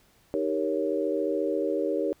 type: chord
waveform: sine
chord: Eb dominant seventh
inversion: none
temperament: equal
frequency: 311.1 / 392 / 466.2 / 554.4 Hz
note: Eb4 / G4 / Bb4 / Db5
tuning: 0 / 0 / 0 / 0 cents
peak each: -30 dBFS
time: 0.34-2.13 s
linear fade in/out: 0 ms
effects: pink hiss -62 dBFS RMS until 2.2 s